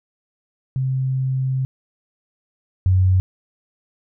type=tone pair in turn; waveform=sine; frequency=131.5 / 92.98 Hz; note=C3 / F#2; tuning=+9 / +9 cents; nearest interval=tritone; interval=600 cents; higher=first; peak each=-18 / -12 dBFS; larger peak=second; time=0.76-1.65 / 2.86-3.2 s; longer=first; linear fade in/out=0 ms; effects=none